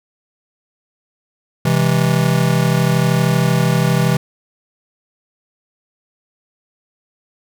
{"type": "chord", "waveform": "square", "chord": "C augmented", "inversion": "none", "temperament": "just", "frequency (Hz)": [130.81, 163.52, 204.4], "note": ["C3", "E3", "G#3"], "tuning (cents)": [0, -14, -27], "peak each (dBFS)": [-17, -16, -22], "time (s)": [1.65, 4.17], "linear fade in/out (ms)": 5, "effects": []}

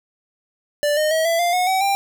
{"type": "tone with pitch steps", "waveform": "square", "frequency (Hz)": [587.3, 612.9, 639.7, 667.7, 696.8, 727.2, 759, 792.1], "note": ["D5", "D#5", "D#5", "E5", "F5", "F#5", "F#5", "G5"], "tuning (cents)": [0, -26, 48, 22, -4, -30, 44, 18], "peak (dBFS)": -17, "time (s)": [0.83, 1.95], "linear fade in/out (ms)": 0, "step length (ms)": 140, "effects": []}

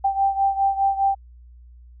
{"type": "beating tone pair", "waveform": "sine", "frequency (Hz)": [784, 788.9], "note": ["G5", "G5"], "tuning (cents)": [0, 11], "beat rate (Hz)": 4.9, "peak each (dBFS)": [-19, -23], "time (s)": [0.04, 1.15], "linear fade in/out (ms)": 10, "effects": ["added 60 Hz sine -43 dBFS peak until 2 s"]}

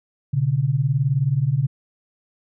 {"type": "beating tone pair", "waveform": "sine", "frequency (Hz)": [123.47, 142.47], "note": ["B2", "C#3"], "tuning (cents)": [0, 48], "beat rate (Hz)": 19, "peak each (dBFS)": [-21, -19], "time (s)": [0.33, 1.67], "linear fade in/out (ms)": 10, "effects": []}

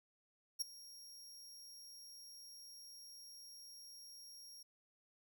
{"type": "tone with ADSR envelope", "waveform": "sawtooth", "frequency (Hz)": 5588, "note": "F8", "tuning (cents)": 0, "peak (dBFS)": -31, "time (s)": [0.59, 4.63], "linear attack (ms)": 23, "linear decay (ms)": 13, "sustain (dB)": -20, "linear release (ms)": 8, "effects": []}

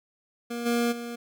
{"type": "tone with level steps", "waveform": "25% pulse", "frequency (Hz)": 236.8, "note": "A#3", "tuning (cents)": 27, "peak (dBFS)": [-27, -19, -30], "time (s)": [0.5, 1.16], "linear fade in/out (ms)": 10, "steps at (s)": [0.65, 0.91], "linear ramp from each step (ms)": 20, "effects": []}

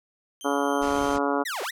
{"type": "tone with tremolo", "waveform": "20% pulse", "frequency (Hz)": 3136, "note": "G7", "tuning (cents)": 0, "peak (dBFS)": -34, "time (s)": [0.41, 1.16], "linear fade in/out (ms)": 0, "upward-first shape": "triangle", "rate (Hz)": 3.7, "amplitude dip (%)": 25}
{"type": "harmonic tone", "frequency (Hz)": 141.5, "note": "C#3", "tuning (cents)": 36, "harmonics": [2, 3, 4, 5, 6, 7, 8, 9, 10], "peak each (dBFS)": [-27, -29, -30, -31, -32, -32, -33, -34, -34], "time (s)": [0.44, 1.44], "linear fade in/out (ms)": 20}
{"type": "low-pass noise", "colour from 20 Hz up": "pink", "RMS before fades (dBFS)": -37, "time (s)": [0.81, 1.19], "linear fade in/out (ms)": 20, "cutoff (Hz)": 8000, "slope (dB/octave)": 48}
{"type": "linear two-way sweep", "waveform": "sawtooth", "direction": "down then up", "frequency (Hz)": [2067, 349.2, 2067], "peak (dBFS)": -25, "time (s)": [1.45, 1.71], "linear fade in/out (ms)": 10, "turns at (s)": 1.62}
{"effects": []}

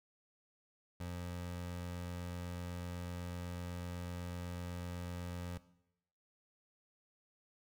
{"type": "tone", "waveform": "25% pulse", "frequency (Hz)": 88, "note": "F2", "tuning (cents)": 14, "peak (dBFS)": -37, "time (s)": [1, 5.58], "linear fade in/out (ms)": 5, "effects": ["noise-tail reverb RT60 0.8 s tail -17 dB re dry"]}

